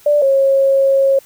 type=tone pair in turn; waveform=sine; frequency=587.3 / 543.9 Hz; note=D5 / C#5; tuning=0 / -33 cents; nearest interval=minor second; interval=133 cents; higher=first; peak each=-9 dBFS; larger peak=neither; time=0.06-0.22 / 0.22-1.19 s; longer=second; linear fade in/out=5 ms; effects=white hiss -46 dBFS RMS until 1.25 s